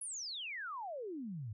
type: exponential sweep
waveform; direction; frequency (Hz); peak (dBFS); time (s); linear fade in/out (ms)
sine; down; 10790 to 98.1; -40; 0.01-1.53; 5
effects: none